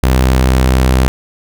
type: tone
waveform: sawtooth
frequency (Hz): 64.3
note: C2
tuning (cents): -30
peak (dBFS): -4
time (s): 0.03-1.08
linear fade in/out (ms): 0
effects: none